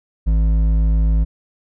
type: tone with hard clipping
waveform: triangle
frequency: 53.8 Hz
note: A1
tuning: 38 cents flat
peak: -14 dBFS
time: 0.26-1.25 s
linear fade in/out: 20 ms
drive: 11 dB
effects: none